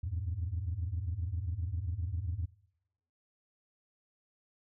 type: tone cluster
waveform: sine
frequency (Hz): 77.9 / 85.4 / 105.3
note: D#2 / F2 / G#2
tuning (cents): +3 / -38 / +24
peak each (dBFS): -38 / -34 / -37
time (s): 0.03-2.46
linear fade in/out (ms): 10
effects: noise-tail reverb RT60 0.9 s tail -25 dB re dry + tanh soft clip ceiling -27 dBFS